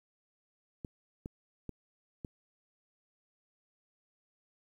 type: clicks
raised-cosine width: 3 ms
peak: -27 dBFS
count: 4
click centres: 0.848 / 1.259 / 1.693 / 2.248 s
effects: 10-bit